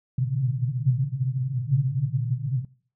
white band-pass noise, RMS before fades -25 dBFS, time 0.18-2.65 s, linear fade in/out 5 ms, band 120 to 140 Hz, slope 96 dB/octave, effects noise-tail reverb RT60 0.5 s tail -22 dB re dry

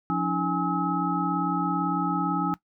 sine tone cluster, 176.4 / 282.8 / 320.7 / 828 / 1285 Hz, F3 / C#4 / E4 / G#5 / E6, +18 / +35 / -48 / -5 / -45 cents, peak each -28 / -29 / -32 / -30 / -29 dBFS, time 0.1-2.54 s, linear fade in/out 0 ms, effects noise-tail reverb RT60 0.1 s tail -18 dB re dry

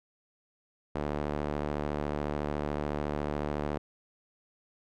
sawtooth tone with band-pass filter, 73.9 Hz, D2, 11 cents sharp, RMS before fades -33 dBFS, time 0.95-3.78 s, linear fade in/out 5 ms, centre 540 Hz, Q 0.69, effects none

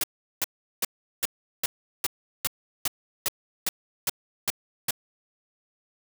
white noise bursts, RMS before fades -25 dBFS, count 13, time 0.01-4.908 s, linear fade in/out 2 ms, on 26 ms, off 380 ms, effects none

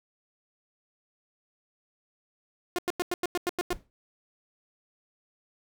sawtooth tone bursts, 355.2 Hz, F4, 29 cents sharp, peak -22 dBFS, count 9, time 2.76-3.729 s, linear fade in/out 0 ms, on 25 ms, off 93 ms
brown noise with exponential decay, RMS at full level -36 dBFS, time 3.72-3.9 s, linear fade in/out 0 ms, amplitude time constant 39 ms
effects none

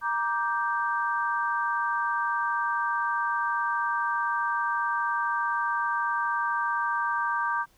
sine chord, G minor, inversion first, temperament just, 940.8 / 1176 / 1568 Hz, Bb5 / D6 / G6, +16 / +2 / 0 cents, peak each -29 dBFS, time 0.01-7.66 s, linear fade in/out 50 ms, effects pink hiss -63 dBFS RMS until 7.77 s

